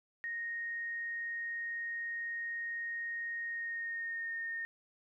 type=tone with pitch glide; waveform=sine; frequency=1862 to 1837.4 Hz; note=A#6 to A#6; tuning=-2 to -25 cents; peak=-36 dBFS; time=0.24-4.65 s; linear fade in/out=0 ms; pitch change=-23 cents; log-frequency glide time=3.46-4.34 s; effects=13-bit

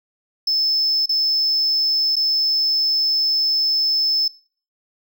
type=tone with dropouts; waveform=triangle; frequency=5250 Hz; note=E8; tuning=8 cents flat; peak=-15 dBFS; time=0.47-4.28 s; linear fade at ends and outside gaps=5 ms; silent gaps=1.059-1.092 / 2.157-2.165 s; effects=noise-tail reverb RT60 0.5 s tail -24 dB re dry

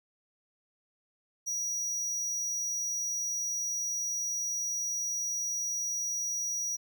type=tone; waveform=square; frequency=5790 Hz; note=F#8; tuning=38 cents flat; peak=-31 dBFS; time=1.46-6.77 s; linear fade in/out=20 ms; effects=none

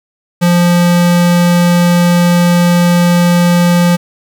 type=tone; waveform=square; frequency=174.61 Hz; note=F3; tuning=in tune; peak=-7 dBFS; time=0.41-3.97 s; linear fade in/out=20 ms; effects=8-bit

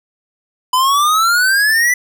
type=exponential sweep; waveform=square; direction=up; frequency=1000 to 2000 Hz; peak=-11 dBFS; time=0.73-1.94 s; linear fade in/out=5 ms; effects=none

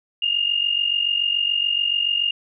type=tone pair together; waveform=sine; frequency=2794 / 2841 Hz; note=F7 / F7; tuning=0 / +29 cents; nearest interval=unison; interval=29 cents; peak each=-23 / -20 dBFS; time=0.22-2.31 s; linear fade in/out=5 ms; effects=none

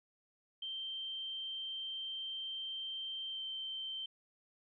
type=tone with pitch glide; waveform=sine; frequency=3136 to 3116 Hz; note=G7 to G7; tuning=0 to -11 cents; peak=-39 dBFS; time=0.62-4.06 s; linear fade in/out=5 ms; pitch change=-11 cents; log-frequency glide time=3.3-3.41 s; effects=none

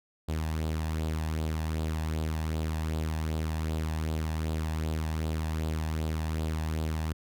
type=tone with flanger; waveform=sawtooth; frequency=78.9 Hz; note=D#2; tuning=25 cents sharp; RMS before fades=-31 dBFS; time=0.28-7.13 s; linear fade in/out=10 ms; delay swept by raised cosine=0.24 to 1.17 ms; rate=2.6 Hz; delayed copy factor=+0.5; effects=none

